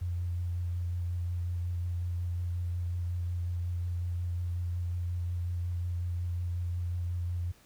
sine tone with vibrato, 87.6 Hz, F2, 6 cents sharp, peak -30 dBFS, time 0.01-7.52 s, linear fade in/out 10 ms, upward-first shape sine, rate 5.5 Hz, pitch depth 16 cents each way, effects pink hiss -61 dBFS RMS until 7.65 s

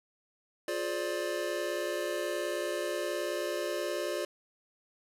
square chord, D half-diminished seventh, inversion first, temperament just, 352.4 / 422.9 / 528.6 / 587.3 Hz, F4 / Ab4 / C5 / D5, +16 / +31 / +18 / 0 cents, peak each -37 / -40 / -40 / -36 dBFS, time 0.68-4.25 s, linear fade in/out 2 ms, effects resampled to 32000 Hz + 10-bit

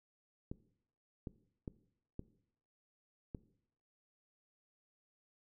clicks, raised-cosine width 3 ms, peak -29 dBFS, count 5, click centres 0.515 / 1.272 / 1.678 / 2.194 / 3.348 s, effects noise-tail reverb RT60 0.7 s tail -18 dB re dry

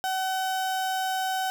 35% pulse tone, 757 Hz, F#5, 39 cents sharp, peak -24 dBFS, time 0.04-1.5 s, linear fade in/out 0 ms, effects none

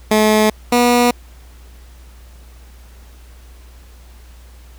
15% pulse tone pair in turn, 215 / 242.6 Hz, A3 / B3, -40 / -31 cents, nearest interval major second, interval 209 cents, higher second, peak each -4 dBFS, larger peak neither, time 0.11-0.5 / 0.72-1.11 s, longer neither, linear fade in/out 5 ms, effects added 60 Hz sine -38 dBFS peak until 4.78 s + pink hiss -49 dBFS RMS until 4.78 s

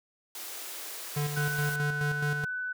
white high-pass noise, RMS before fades -40 dBFS, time 0.35-1.76 s, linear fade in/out 2 ms, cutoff 290 Hz, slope 96 dB/octave
square tone with tremolo, 146.83 Hz, D3, in tune, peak -28 dBFS, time 1.16-2.45 s, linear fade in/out 10 ms, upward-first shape square, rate 4.7 Hz, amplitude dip 50%
sine tone, 1498 Hz, F#6, 21 cents sharp, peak -31 dBFS, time 1.36-2.73 s, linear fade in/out 10 ms
effects none

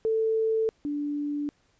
sine tone pair in turn, 443.6 / 291.6 Hz, A4 / D4, +14 / -12 cents, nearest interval perfect fifth, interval 726 cents, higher first, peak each -22 / -27 dBFS, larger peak first, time 0.05-0.69 / 0.85-1.49 s, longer neither, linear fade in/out 0 ms, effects pink hiss -67 dBFS RMS until 1.79 s + resampled to 16000 Hz

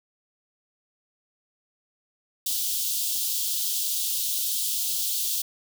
white high-pass noise, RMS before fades -27 dBFS, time 2.46-5.42 s, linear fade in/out 5 ms, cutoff 3100 Hz, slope 48 dB/octave, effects none

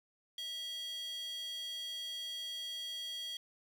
square tone with high-pass filter, 654 Hz, E5, 14 cents flat, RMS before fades -42 dBFS, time 0.38-3.37 s, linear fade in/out 2 ms, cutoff 3400 Hz, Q 6.4, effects none

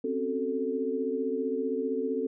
sine tone cluster, 259.2 / 274.6 / 371.8 / 442 Hz, C4 / C#4 / F#4 / A4, -16 / -16 / +8 / +8 cents, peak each -33 / -35 / -36 / -30 dBFS, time 0.04-2.27 s, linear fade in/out 5 ms, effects none

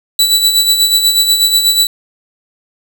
sawtooth tone with tremolo, 3951 Hz, B7, in tune, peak -3 dBFS, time 0.19-1.87 s, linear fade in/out 2 ms, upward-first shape sine, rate 8.2 Hz, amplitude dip 55%, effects none

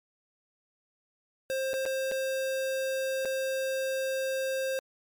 square tone with dropouts, 530 Hz, C5, 22 cents sharp, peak -29 dBFS, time 1.5-4.79 s, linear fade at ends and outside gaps 0 ms, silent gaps 1.733-1.739 / 1.854-1.861 / 2.114-2.119 / 3.25-3.255 s, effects MP3 96 kbps

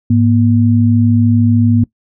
sine tone pair together, 105 / 238.4 Hz, G#2 / A#3, +19 / +39 cents, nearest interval octave + major second, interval 1420 cents, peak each -10 dBFS, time 0.1-1.84 s, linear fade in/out 5 ms, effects noise-tail reverb RT60 0.1 s tail -21 dB re dry

